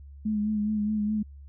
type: tone with vibrato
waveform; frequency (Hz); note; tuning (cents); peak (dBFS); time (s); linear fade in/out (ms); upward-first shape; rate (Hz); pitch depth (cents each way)
sine; 211.6; G#3; +33; -24; 0.25-1.23; 10; sine; 4.8; 34
effects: added 70 Hz sine -43 dBFS peak until 1.48 s